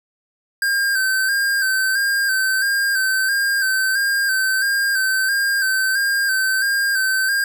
square tone with vibrato, 1574 Hz, G6, 7 cents sharp, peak -17 dBFS, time 0.62-7.44 s, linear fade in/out 2 ms, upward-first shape square, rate 1.5 Hz, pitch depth 37 cents each way, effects none

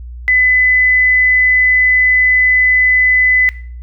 sine tone, 2008 Hz, B6, 28 cents sharp, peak -8 dBFS, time 0.28-3.49 s, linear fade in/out 0 ms, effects noise-tail reverb RT60 0.5 s tail -18 dB re dry + added 60 Hz sine -26 dBFS peak until 3.82 s

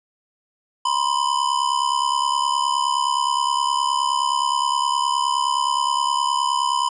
square ring-modulated tone, 1005 Hz, B5, 30 cents sharp, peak -16 dBFS, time 0.85-6.89 s, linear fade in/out 5 ms, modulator 34.8 Hz, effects resampled to 22050 Hz

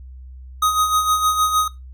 square tone with tremolo, 1253 Hz, D#6, 12 cents sharp, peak -14 dBFS, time 0.62-1.68 s, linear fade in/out 5 ms, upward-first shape sine, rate 6.5 Hz, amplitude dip 55%, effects noise-tail reverb RT60 0.2 s tail -17 dB re dry + added 64 Hz sine -35 dBFS peak until 1.93 s

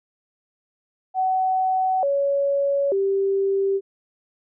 sine tone with pitch steps, 752 / 560 / 391.6 Hz, F#5 / C#5 / G4, +28 / +18 / -2 cents, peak -18 dBFS, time 1.14-3.81 s, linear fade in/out 50 ms, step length 890 ms, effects none

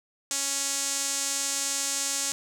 sawtooth tone with band-pass filter, 277.2 Hz, C#4, in tune, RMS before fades -29 dBFS, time 0.31-2.32 s, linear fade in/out 0 ms, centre 7300 Hz, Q 2.5, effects none

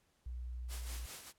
sine tone with pitch glide, 61 to 59.68 Hz, B1 to A#1, -21 to +41 cents, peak -40 dBFS, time 0.26-1.06 s, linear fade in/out 5 ms, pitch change -38 cents, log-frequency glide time 0.64-0.94 s
white noise with tremolo, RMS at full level -46 dBFS, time 0.68-1.33 s, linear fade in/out 50 ms, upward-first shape sine, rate 5 Hz, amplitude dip 55%
effects pink hiss -75 dBFS RMS until 1.38 s + low-pass 12000 Hz 12 dB/octave

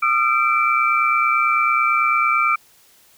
sine tone cluster, 1222 / 1351 / 2334 Hz, D#6 / E6 / D7, -32 / +42 / -11 cents, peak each -19 dBFS, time 0.02-2.56 s, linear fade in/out 10 ms, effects white hiss -53 dBFS RMS until 3.17 s

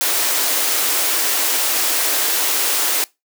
white high-pass noise, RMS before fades -18 dBFS, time 0.01-3.04 s, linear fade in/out 0 ms, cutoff 270 Hz, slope 96 dB/octave, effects noise-tail reverb RT60 0.2 s tail -22 dB re dry

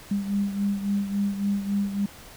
sine beating tone pair, 200 / 203.6 Hz, G3 / G#3, +35 / -34 cents, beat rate 3.6 Hz, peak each -24 / -30 dBFS, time 0.11-2.06 s, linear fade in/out 5 ms, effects pink hiss -46 dBFS RMS until 2.36 s

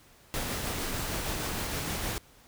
pink noise with tremolo, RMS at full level -32 dBFS, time 0.34-2.18 s, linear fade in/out 0 ms, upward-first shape triangle, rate 6.5 Hz, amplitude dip 25%, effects pink hiss -58 dBFS RMS until 2.47 s

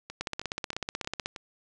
two click trains, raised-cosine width 0.2 ms, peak -14 / -22 dBFS, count 18 / 5, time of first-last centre 0.21-1.259 / 0.1-1.362 s, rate 16.2 / 3.17 Hz, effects resampled to 22050 Hz + 8-bit

